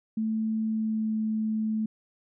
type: tone with pitch glide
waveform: sine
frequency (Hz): 220 to 218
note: A3 to A3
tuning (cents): 0 to -16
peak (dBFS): -25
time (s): 0.17-1.86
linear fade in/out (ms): 5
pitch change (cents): -16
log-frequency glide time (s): 0.65-1.17
effects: none